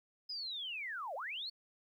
sine linear two-way sweep, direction down then up, 5070 to 505 to 4479 Hz, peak -39 dBFS, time 0.29-1.5 s, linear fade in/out 10 ms, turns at 1.15 s, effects 12-bit

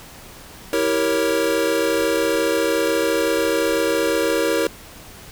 square chord, E diminished seventh, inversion none, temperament equal with one note detuned, 326.2 / 392 / 466.2 / 554.4 Hz, E4 / G4 / Bb4 / Db5, -18 / 0 / 0 / 0 cents, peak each -24 / -26 / -22 / -24 dBFS, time 0.73-4.67 s, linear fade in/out 2 ms, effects pink hiss -41 dBFS RMS until 5.31 s

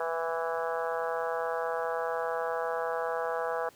harmonic tone with a mistuned harmonic, 164.81 Hz, E3, in tune, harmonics 3 / 4 / 5 / 6 / 7 / 8 / 9 / 10, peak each -33 / -35 / -37 / -39 / -40 / -41 / -42 / -43 dBFS, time 0-3.69 s, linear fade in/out 2 ms, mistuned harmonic 6, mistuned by +16 cents, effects pink hiss -58 dBFS RMS until 3.75 s + high-pass 100 Hz 12 dB/octave

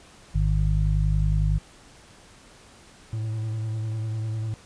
harmonic tone, 50.9 Hz, G#1, 34 cents flat, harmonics 1 / 2 / 3, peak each -21 / -26 / -25 dBFS, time 0.34-1.59 s, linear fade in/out 20 ms
triangle tone with vibrato, 110 Hz, A2, in tune, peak -24 dBFS, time 3.13-4.54 s, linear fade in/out 0 ms, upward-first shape triangle, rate 10 Hz, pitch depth 33 cents each way
effects pink hiss -51 dBFS RMS until 4.65 s + resampled to 22050 Hz

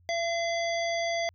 harmonic tone with a mistuned harmonic, 676 Hz, E5, 43 cents sharp, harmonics 1 / 3 / 5 / 7 / 9, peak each -28 / -33 / -39 / -40 / -43 dBFS, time 0.09-1.29 s, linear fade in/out 0 ms, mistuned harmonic 3, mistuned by +17 cents, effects added 88 Hz sine -58 dBFS peak until 1.34 s

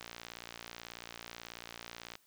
click train, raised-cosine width 0.2 ms, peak -26 dBFS, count 126, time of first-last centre 0.01-2.154 s, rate 58.3 Hz, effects white hiss -69 dBFS RMS until 2.26 s

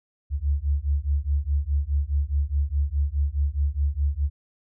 sine beating tone pair, 69.3 / 74.1 Hz, C#2 / D2, 0 / +16 cents, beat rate 4.8 Hz, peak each -24 dBFS, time 0.3-4.3 s, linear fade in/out 50 ms, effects none

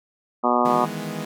harmonic tone, 122.3 Hz, B2, 16 cents flat, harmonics 2 / 3 / 4 / 5 / 6 / 7 / 8 / 9 / 10, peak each -24 / -27 / -29 / -25 / -24 / -26 / -26 / -25 / -25 dBFS, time 0.43-0.86 s, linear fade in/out 20 ms
sawtooth chord, E major seventh, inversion third, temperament equal, 155.56 / 164.81 / 207.7 / 246.9 Hz, D#3 / E3 / G#3 / B3, 0 / 0 / 0 / 0 cents, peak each -31 / -30 / -28 / -31 dBFS, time 0.65-1.25 s, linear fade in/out 5 ms
effects none

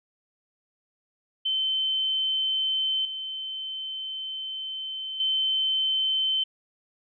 sine tone with level steps, 3079 Hz, G7, 32 cents flat, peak -23 / -31 / -22 dBFS, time 1.45-6.44 s, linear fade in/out 10 ms, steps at 3.05 / 5.2 s, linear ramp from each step 2 ms, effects none

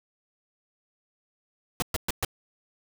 pink noise bursts, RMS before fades -27 dBFS, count 4, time 1.8-2.248 s, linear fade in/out 0 ms, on 22 ms, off 120 ms, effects none

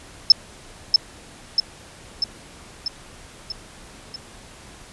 sine tone with echo, 5260 Hz, E8, 5 cents flat, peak -5 dBFS, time 0.3-0.32 s, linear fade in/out 2 ms, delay 640 ms, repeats 6, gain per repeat -4 dB, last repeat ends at 4.16 s, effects pink hiss -44 dBFS RMS until 4.92 s + resampled to 24000 Hz

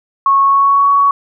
sine tone with pitch glide, 1100 to 1121.8 Hz, C#6 to C#6, -14 to +20 cents, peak -7 dBFS, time 0.26-1.11 s, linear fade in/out 2 ms, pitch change +34 cents, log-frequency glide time 0.41-0.88 s, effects none

